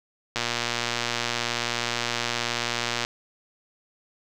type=click train; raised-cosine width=0.2 ms; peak=-8 dBFS; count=321; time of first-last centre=0.36-3.049 s; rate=119 Hz; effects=none